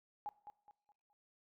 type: tone with echo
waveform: sine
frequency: 830.6 Hz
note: G#5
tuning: in tune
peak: -39 dBFS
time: 0.26-0.29 s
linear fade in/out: 0 ms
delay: 210 ms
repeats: 4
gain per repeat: -9 dB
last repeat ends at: 1.13 s
effects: noise-tail reverb RT60 0.6 s tail -20 dB re dry